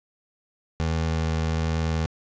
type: tone with vibrato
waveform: 25% pulse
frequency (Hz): 80.6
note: E2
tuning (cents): -38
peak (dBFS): -19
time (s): 0.8-2.06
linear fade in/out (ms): 0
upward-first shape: triangle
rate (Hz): 1.3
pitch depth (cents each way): 11
effects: resampled to 16000 Hz + 10-bit